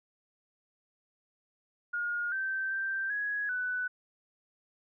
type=tone with pitch steps; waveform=sine; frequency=1428 / 1554 / 1569 / 1668 / 1493 Hz; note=F6 / G6 / G6 / G#6 / F#6; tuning=+38 / -16 / +1 / +7 / +15 cents; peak=-30 dBFS; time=1.93-3.88 s; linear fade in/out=10 ms; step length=390 ms; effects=none